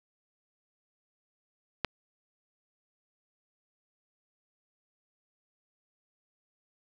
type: click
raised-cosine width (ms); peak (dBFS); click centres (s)
0.3; -11; 1.847
effects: none